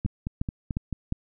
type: two click trains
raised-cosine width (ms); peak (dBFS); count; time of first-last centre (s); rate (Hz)
5; -17 / -14; 5 / 4; 0.05-0.927 / 0.06-1.124; 4.56 / 2.82
effects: none